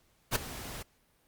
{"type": "noise with ADSR envelope", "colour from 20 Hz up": "pink", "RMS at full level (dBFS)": -25, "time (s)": [0.31, 0.83], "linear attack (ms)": 46, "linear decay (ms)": 10, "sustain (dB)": -17, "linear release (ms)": 11, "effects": ["pink hiss -69 dBFS RMS until 1.27 s", "Opus 48 kbps"]}